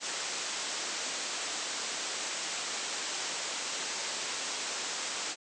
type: low-pass noise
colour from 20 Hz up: white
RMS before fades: -36 dBFS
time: 0-5.36 s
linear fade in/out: 50 ms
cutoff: 8100 Hz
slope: 96 dB/octave
effects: high-pass 300 Hz 12 dB/octave